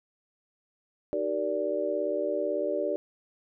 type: chord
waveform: sine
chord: Eb major seventh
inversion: none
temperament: just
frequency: 311.1 / 388.9 / 466.7 / 583.4 Hz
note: Eb4 / G4 / Bb4 / D5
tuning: 0 / -14 / +2 / -12 cents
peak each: -35 / -32 / -34 / -29 dBFS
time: 1.13-2.96 s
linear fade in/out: 0 ms
effects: none